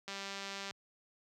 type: click train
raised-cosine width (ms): 0.2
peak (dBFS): -25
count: 125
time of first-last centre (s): 0.08-0.709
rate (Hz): 197
effects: high-pass 80 Hz 12 dB/octave